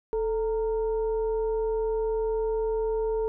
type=tone with frequency modulation; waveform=sine; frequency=440 Hz; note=A4; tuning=in tune; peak=-24 dBFS; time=0.13-3.28 s; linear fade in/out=0 ms; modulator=481 Hz; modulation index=0.45; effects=none